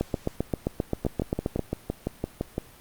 two click trains, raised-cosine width 2 ms, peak -11 / -13 dBFS, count 13 / 10, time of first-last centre 0.01-1.593 / 1.05-2.581 s, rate 7.58 / 5.88 Hz, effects pink hiss -51 dBFS RMS until 2.8 s + Opus 48 kbps

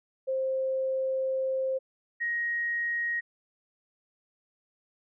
sine tone pair in turn, 527 / 1881.9 Hz, C5 / A#6, +12 / +16 cents, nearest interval octave + minor seventh, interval 2204 cents, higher second, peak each -26 / -27 dBFS, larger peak first, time 0.27-1.79 / 2.2-3.21 s, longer first, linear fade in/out 20 ms, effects none

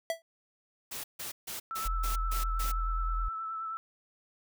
square tone with exponential decay, 659.3 Hz, E5, in tune, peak -26 dBFS, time 0.1-0.22 s, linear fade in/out 1 ms, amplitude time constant 24 ms
white noise bursts, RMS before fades -39 dBFS, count 7, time 0.91-2.72 s, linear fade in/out 10 ms, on 130 ms, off 150 ms
sine tone with vibrato, 1318.5 Hz, E6, in tune, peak -34 dBFS, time 1.71-3.77 s, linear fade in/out 0 ms, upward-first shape triangle, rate 9.5 Hz, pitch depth 30 cents each way
sine tone, 41.4 Hz, E1, 8 cents sharp, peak -29 dBFS, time 1.85-3.29 s, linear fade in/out 10 ms
effects none

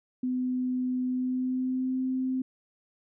sine tone with pitch glide, 253.1 to 259 Hz, B3 to C4, +43 to -17 cents, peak -26 dBFS, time 0.23-2.42 s, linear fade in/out 5 ms, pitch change +40 cents, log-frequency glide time 1.06-2.01 s, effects none

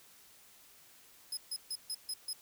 25% pulse tone bursts, 5090 Hz, D#8, 39 cents sharp, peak -31 dBFS, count 6, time 1.32-2.332 s, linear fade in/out 5 ms, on 52 ms, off 140 ms, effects white hiss -60 dBFS RMS until 2.41 s

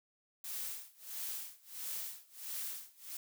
blue noise with tremolo, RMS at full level -40 dBFS, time 0.44-3.17 s, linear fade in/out 2 ms, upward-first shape sine, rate 1.5 Hz, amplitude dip 95%, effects none

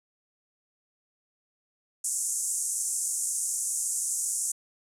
white band-pass noise, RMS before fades -30 dBFS, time 2.04-4.52 s, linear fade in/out 5 ms, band 6500 to 10000 Hz, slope 48 dB/octave, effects none

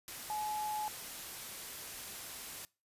sine tone in noise, 849 Hz, G#5, 38 cents sharp, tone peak -35 dBFS, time 0.3-0.88 s, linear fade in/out 0 ms, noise white, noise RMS -45 dBFS, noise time 0.08-2.65 s, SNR +7 dB, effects noise-tail reverb RT60 0.3 s tail -23 dB re dry + resampled to 32000 Hz

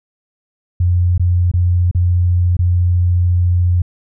sine tone with dropouts, 88.6 Hz, F2, 25 cents sharp, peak -10 dBFS, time 0.8-3.82 s, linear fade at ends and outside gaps 5 ms, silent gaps 1.179-1.196 / 1.515-1.537 / 1.913-1.948 / 2.568-2.59 s, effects none

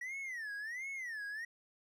triangle tone with vibrato, 1900 Hz, A#6, 33 cents sharp, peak -38 dBFS, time 0.01-1.45 s, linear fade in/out 5 ms, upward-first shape sine, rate 1.4 Hz, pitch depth 250 cents each way, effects none

